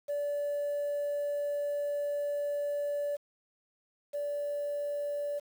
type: tone pair in turn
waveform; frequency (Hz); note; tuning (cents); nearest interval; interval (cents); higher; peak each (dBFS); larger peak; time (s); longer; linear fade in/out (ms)
sine; 579 / 579; D5 / D5; -25 / -25; unison; 0; neither; -28 / -30; first; 0.08-3.17 / 4.13-5.4; first; 20
effects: tanh soft clip ceiling -28 dBFS + 9-bit